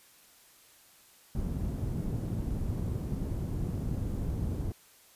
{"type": "low-pass noise", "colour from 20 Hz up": "white", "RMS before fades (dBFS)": -33, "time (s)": [1.35, 4.72], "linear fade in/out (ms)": 2, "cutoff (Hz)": 150, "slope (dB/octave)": 12, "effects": ["white hiss -59 dBFS RMS until 5.15 s", "resampled to 32000 Hz"]}